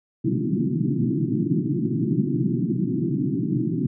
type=band-pass noise; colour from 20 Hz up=pink; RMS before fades=-23 dBFS; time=0.24-3.87 s; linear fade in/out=5 ms; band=120 to 360 Hz; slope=96 dB/octave; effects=none